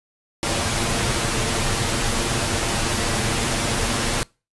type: noise with comb filter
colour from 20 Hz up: pink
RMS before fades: -22 dBFS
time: 0.43-4.23 s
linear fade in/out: 0 ms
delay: 8.7 ms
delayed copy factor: +0.55
effects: noise-tail reverb RT60 0.3 s tail -25 dB re dry + resampled to 24000 Hz